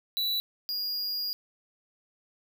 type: tone pair in turn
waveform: square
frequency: 3950 / 4848 Hz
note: B7 / D#8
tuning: 0 / -46 cents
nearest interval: major third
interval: 354 cents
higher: second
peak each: -27 / -30 dBFS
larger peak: first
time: 0.17-0.4 / 0.69-1.33 s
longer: second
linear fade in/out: 0 ms
effects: none